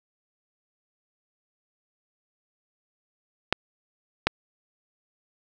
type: clicks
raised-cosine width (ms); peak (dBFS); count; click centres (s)
0.3; -3; 2; 3.526 / 4.27
effects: none